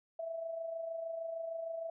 sine tone with amplitude modulation, 659.3 Hz, E5, in tune, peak -35 dBFS, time 0.19-1.9 s, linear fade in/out 5 ms, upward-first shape sine, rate 26.5 Hz, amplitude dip 50%, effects none

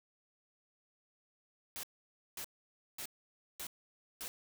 white noise bursts, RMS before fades -43 dBFS, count 5, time 1.76-4.28 s, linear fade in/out 0 ms, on 72 ms, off 540 ms, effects none

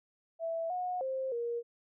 sine tone with pitch steps, 660 / 726 / 527 / 471.5 Hz, E5 / F#5 / C5 / A#4, +2 / -33 / +12 / +20 cents, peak -32 dBFS, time 0.39-1.63 s, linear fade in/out 50 ms, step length 310 ms, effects none

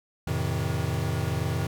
square chord, F dominant seventh, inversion none, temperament equal with one note detuned, 87.31 / 110 / 130.81 / 158.65 Hz, F2 / A2 / C3 / Eb3, 0 / 0 / 0 / +34 cents, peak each -32 dBFS, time 0.27-1.67 s, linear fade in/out 5 ms, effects none

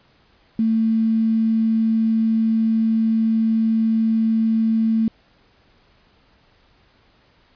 sine tone with quantisation, 223.3 Hz, A3, 26 cents sharp, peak -15 dBFS, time 0.59-5.08 s, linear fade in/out 2 ms, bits 7, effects pink hiss -57 dBFS RMS until 7.55 s + resampled to 11025 Hz

